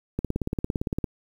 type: click train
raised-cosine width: 3 ms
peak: -13 dBFS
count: 16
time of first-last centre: 0.19-1.042 s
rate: 17.6 Hz
effects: 8-bit